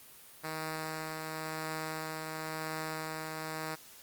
5% pulse tone with tremolo, 157.8 Hz, D#3, 25 cents sharp, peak -24 dBFS, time 0.43-3.76 s, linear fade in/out 20 ms, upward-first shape triangle, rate 0.96 Hz, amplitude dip 30%, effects white hiss -54 dBFS RMS until 4.02 s + Opus 32 kbps

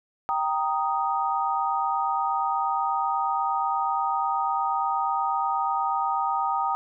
sine chord, Eb major, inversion first, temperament equal, 784 / 932.3 / 1244.5 Hz, G5 / Bb5 / Eb6, 0 / 0 / 0 cents, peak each -27 dBFS, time 0.29-6.75 s, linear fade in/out 0 ms, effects none

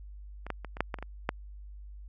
clicks, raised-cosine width 0.5 ms, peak -26 / -17 / -25 / -27 / -11 / -18 / -28 / -24 / -12 dBFS, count 9, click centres 0.466 / 0.503 / 0.647 / 0.769 / 0.806 / 0.942 / 0.987 / 1.026 / 1.291 s, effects added 50 Hz sine -43 dBFS peak until 2.08 s

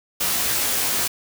white noise with comb filter, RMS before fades -22 dBFS, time 0.2-1.08 s, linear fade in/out 10 ms, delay 17 ms, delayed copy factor +0.8, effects none

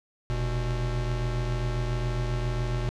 square tone pair together, 42.92 / 121.4 Hz, F1 / B2, -29 / -29 cents, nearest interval octave + tritone, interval 1800 cents, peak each -30 / -29 dBFS, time 0.3-2.89 s, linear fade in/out 0 ms, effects low-pass 6000 Hz 12 dB/octave

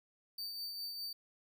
45% pulse tone with tremolo, 4601 Hz, D8, 36 cents flat, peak -38 dBFS, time 0.38-1.13 s, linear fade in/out 5 ms, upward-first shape triangle, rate 4.9 Hz, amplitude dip 40%, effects none

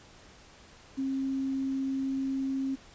sine tone with quantisation, 268.4 Hz, C4, 44 cents sharp, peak -28 dBFS, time 0.97-2.76 s, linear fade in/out 20 ms, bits 9, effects pink hiss -54 dBFS RMS until 2.94 s + resampled to 16000 Hz

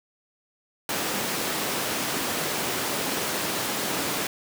pink high-pass noise, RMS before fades -28 dBFS, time 0.89-4.27 s, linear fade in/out 2 ms, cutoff 220 Hz, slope 12 dB/octave, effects none

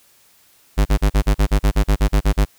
square tone bursts, 51 Hz, G#1, 31 cents flat, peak -12 dBFS, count 14, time 0.77-2.453 s, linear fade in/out 20 ms, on 84 ms, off 39 ms, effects white hiss -54 dBFS RMS until 2.58 s

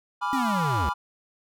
triangle chord, G# diminished seventh, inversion none, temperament equal, 830.6 / 987.8 / 1174.7 / 1396.9 Hz, G#5 / B5 / D6 / F6, 0 / 0 / 0 / 0 cents, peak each -30 / -26 / -29 / -31 dBFS, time 0.21-0.94 s, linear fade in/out 20 ms
square linear sweep, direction down, 277.2 to 62.8 Hz, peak -26 dBFS, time 0.33-0.89 s, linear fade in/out 0 ms
effects none

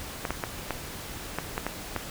clicks, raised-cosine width 0.5 ms, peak -13 dBFS, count 8, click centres 0.252 / 0.306 / 0.438 / 0.707 / 1.386 / 1.579 / 1.666 / 1.963 s, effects pink hiss -39 dBFS RMS until 2.1 s

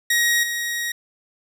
sawtooth tone with level steps, 1890 Hz, A#6, 23 cents sharp, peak -13 / -20 dBFS, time 0.1-0.92 s, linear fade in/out 5 ms, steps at 0.43 s, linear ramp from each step 5 ms, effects none

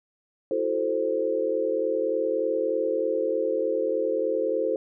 sine chord, F# half-diminished seventh, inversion third, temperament equal, 329.6 / 370 / 440 / 523.3 Hz, E4 / F#4 / A4 / C5, 0 / 0 / 0 / 0 cents, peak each -31 / -32 / -27 / -26 dBFS, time 0.51-4.76 s, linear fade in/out 2 ms, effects none

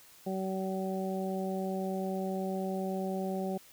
harmonic tone, 190 Hz, F#3, 46 cents sharp, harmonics 1 / 2 / 3 / 4, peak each -34 / -37 / -39 / -40 dBFS, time 0.26-3.58 s, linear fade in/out 10 ms, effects white hiss -57 dBFS RMS until 3.72 s

